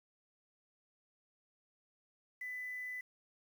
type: tone with quantisation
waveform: sine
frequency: 1999 Hz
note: B6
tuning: 20 cents sharp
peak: -40 dBFS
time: 2.41-3.01 s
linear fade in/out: 5 ms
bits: 10
effects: none